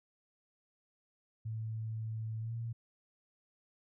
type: tone with pitch glide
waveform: sine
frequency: 110.8 to 115.57 Hz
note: A2 to A#2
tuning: +13 to -14 cents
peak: -36 dBFS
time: 1.45-2.73 s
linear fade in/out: 10 ms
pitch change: +73 cents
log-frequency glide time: 2.4-2.53 s
effects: none